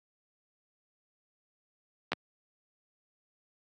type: clicks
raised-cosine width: 0.3 ms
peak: -13 dBFS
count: 2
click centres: 2.12 / 2.132 s
effects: high-pass 150 Hz 12 dB/octave + AAC 64 kbps